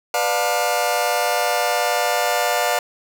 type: chord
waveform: sawtooth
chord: B half-diminished seventh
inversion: none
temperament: just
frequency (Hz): 493.9 / 592.7 / 711.2 / 889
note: B4 / D5 / F5 / A5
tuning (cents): 0 / +16 / +31 / +18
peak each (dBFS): -22 / -19 / -17 / -22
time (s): 0.14-2.79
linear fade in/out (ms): 2
effects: none